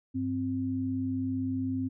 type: tone pair together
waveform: sine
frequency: 99.59 / 261.6 Hz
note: G2 / C4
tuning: +28 / 0 cents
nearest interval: octave + perfect fourth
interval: 1672 cents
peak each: -35 / -29 dBFS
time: 0.14-1.89 s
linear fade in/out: 20 ms
effects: none